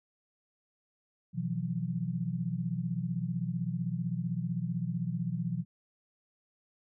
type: tone cluster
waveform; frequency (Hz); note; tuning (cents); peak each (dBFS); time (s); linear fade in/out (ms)
sine; 125 / 164.8 / 180.5; B2 / E3 / F#3; +21 / 0 / -43; -36 / -34 / -35; 1.33-5.65; 50
effects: none